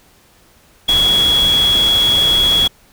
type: tone in noise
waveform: sine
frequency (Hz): 3344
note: G#7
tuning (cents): +11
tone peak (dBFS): -10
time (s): 0.88-2.68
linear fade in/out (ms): 10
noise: pink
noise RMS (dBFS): -23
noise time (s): 0.88-2.68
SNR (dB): +10
effects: pink hiss -50 dBFS RMS until 2.92 s